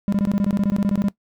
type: tone bursts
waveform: triangle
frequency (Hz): 200.3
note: G3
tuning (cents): +38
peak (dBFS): -14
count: 16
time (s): 0.08-1.084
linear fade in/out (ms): 0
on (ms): 44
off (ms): 20
effects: noise-tail reverb RT60 0.1 s tail -19 dB re dry